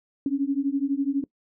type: beating tone pair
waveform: sine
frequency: 272 / 284 Hz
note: C#4 / C#4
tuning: -33 / +42 cents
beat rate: 12 Hz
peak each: -25 dBFS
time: 0.26-1.24 s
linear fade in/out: 2 ms
effects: noise-tail reverb RT60 0.1 s tail -22 dB re dry